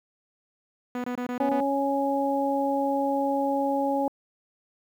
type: tone bursts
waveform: sawtooth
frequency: 246.9 Hz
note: B3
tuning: in tune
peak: -24 dBFS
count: 6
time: 0.95-1.606 s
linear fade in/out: 2 ms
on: 91 ms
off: 22 ms
type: harmonic tone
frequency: 277.2 Hz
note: C#4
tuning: in tune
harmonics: 1 / 2 / 3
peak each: -27 / -27 / -27 dBFS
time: 1.4-4.08 s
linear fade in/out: 2 ms
effects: low-pass 2000 Hz 12 dB/octave + 9-bit